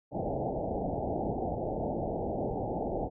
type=low-pass noise; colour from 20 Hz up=white; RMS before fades=-33 dBFS; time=0.11-3.1 s; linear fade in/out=50 ms; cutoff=820 Hz; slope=96 dB/octave; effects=none